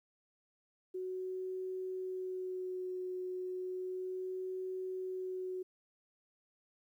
sine tone with vibrato, 370 Hz, F#4, in tune, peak -37 dBFS, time 0.94-5.63 s, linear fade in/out 10 ms, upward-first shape sine, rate 0.33 Hz, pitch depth 14 cents each way, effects 12-bit

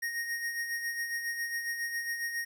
square tone with tremolo, 1864.7 Hz, A#6, in tune, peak -31 dBFS, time 0.02-2.45 s, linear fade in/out 10 ms, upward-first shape sine, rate 7.3 Hz, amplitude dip 50%, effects 11-bit

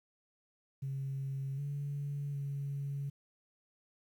sine tone with pitch steps, 136 / 142.8 / 140.4 Hz, C#3 / D3 / C#3, -33 / -48 / +22 cents, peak -34 dBFS, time 0.82-3.1 s, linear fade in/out 10 ms, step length 760 ms, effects tanh soft clip ceiling -31 dBFS + 11-bit

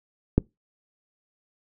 click, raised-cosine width 3 ms, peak -4 dBFS, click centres 0.38 s, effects noise-tail reverb RT60 0.2 s tail -24 dB re dry

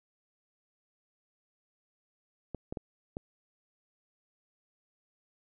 clicks, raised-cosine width 2 ms, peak -23 dBFS, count 4, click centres 2.547 / 2.725 / 2.772 / 3.169 s, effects none

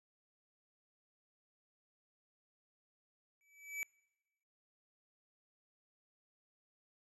square tone with exponential growth, 2300 Hz, D7, 37 cents flat, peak -36 dBFS, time 3.41-3.83 s, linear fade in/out 0 ms, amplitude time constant 90 ms, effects noise-tail reverb RT60 1.0 s tail -26 dB re dry + resampled to 32000 Hz

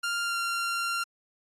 sawtooth tone with pitch glide, 1396.9 to 1381.7 Hz, F6 to F6, 0 to -19 cents, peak -24 dBFS, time 0.03-1.04 s, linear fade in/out 10 ms, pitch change -19 cents, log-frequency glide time 0.23-0.37 s, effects low-pass 11000 Hz 12 dB/octave + AAC 64 kbps

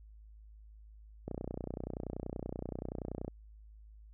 click train, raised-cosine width 2 ms, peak -25 dBFS, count 62, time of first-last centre 1.28-3.28 s, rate 30.5 Hz, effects added 53 Hz sine -52 dBFS peak until 4.13 s

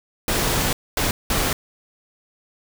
pink noise bursts at uneven times, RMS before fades -21 dBFS, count 3, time 0.28-0.73 / 0.97-1.11 / 1.3-1.53 s, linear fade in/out 2 ms, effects none

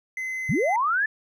triangle tone, 2048 Hz, C7, 38 cents flat, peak -26 dBFS, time 0.17-0.76 s, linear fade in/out 2 ms
sine linear sweep, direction up, 103.8 to 1773 Hz, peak -20 dBFS, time 0.49-1.06 s, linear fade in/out 5 ms
effects none

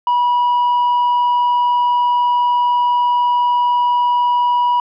sine tone, 973 Hz, B5, 26 cents flat, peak -9 dBFS, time 0.07-4.8 s, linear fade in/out 2 ms, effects tanh soft clip ceiling -11 dBFS

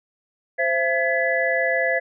sine tone cluster, 522 / 672 / 1701 / 1992 Hz, C5 / E5 / G#6 / B6, -4 / +33 / +41 / +14 cents, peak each -24 dBFS, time 0.58-2 s, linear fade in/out 20 ms, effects none

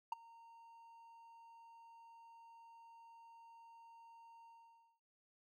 triangle tone with ADSR envelope, 922 Hz, A#5, 19 cents flat, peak -32 dBFS, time 0.12-5 s, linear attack 4 ms, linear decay 15 ms, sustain -24 dB, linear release 550 ms, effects none

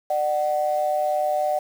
sine tone pair together, 599.1 / 749 Hz, D5 / F#5, +34 / +21 cents, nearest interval major third, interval 387 cents, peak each -22 dBFS, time 0.1-1.59 s, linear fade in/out 5 ms, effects tanh soft clip ceiling -12 dBFS + 7-bit

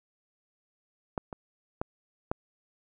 clicks, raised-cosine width 1 ms, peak -16 / -24 / -16 / -14 dBFS, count 4, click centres 1.178 / 1.328 / 1.815 / 2.315 s, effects none

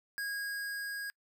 square tone with level ramp, 1640 Hz, G#6, 22 cents flat, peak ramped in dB -35 to -38 dBFS, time 0.18-1.1 s, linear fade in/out 0 ms, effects noise-tail reverb RT60 0.1 s tail -26 dB re dry

